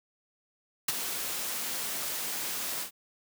white noise with ADSR envelope, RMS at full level -25 dBFS, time 0.88-2.91 s, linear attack 6 ms, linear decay 25 ms, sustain -9 dB, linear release 100 ms, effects high-pass 150 Hz 12 dB/octave

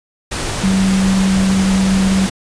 sine tone in noise, 191.3 Hz, G3, 42 cents flat, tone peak -11 dBFS, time 0.63-2.27 s, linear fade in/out 10 ms, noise pink, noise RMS -21 dBFS, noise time 0.31-2.3 s, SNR +7 dB, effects resampled to 22050 Hz

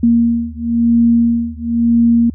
sine beating tone pair, 233.1 / 234.08 Hz, A#3 / A#3, 0 / +7 cents, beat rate 0.98 Hz, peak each -13 / -13 dBFS, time 0.03-2.3 s, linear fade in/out 5 ms, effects added 77 Hz sine -28 dBFS peak until 2.34 s

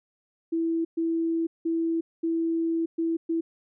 sine tone bursts at uneven times, 329.6 Hz, E4, in tune, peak -23 dBFS, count 6, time 0.52-0.85 / 0.97-1.47 / 1.65-2.01 / 2.23-2.86 / 2.98-3.17 / 3.29-3.41 s, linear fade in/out 10 ms, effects none

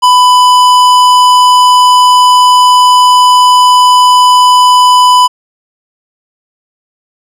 sine tone with tanh clipping, 997 Hz, B5, 16 cents sharp, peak -4 dBFS, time 0.02-5.28 s, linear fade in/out 20 ms, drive 17 dB, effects none

